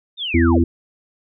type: linear sweep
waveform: sine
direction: down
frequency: 3729 to 48.87 Hz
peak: -22 dBFS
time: 0.17-0.63 s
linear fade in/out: 50 ms
type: harmonic tone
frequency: 84 Hz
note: E2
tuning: 33 cents sharp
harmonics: 1 / 3 / 4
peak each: -16 / -16 / -16 dBFS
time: 0.34-0.64 s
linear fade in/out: 5 ms
effects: none